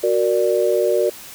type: chord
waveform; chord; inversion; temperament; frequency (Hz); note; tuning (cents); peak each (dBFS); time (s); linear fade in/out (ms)
sine; Gb augmented; none; equal; 370 / 466.2 / 587.3; Gb4 / Bb4 / D5; 0 / 0 / 0; -19; 0.03-1.1; 10
effects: white hiss -38 dBFS RMS until 1.34 s